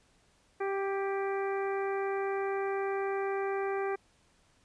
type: harmonic tone with a mistuned harmonic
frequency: 392 Hz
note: G4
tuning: in tune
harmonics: 1 / 2 / 3 / 4 / 5 / 6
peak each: -31 / -37 / -41 / -43 / -45 / -47 dBFS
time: 0.6-3.96 s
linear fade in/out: 10 ms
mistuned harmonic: 4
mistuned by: +16 cents
effects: pink hiss -67 dBFS RMS until 4.64 s + resampled to 22050 Hz